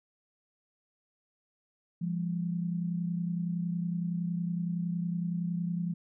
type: tone pair together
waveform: sine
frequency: 171.6 / 202.4 Hz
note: F3 / G#3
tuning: -30 / -44 cents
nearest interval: minor third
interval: 286 cents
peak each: -30 / -37 dBFS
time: 2.01-5.94 s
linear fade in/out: 10 ms
effects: none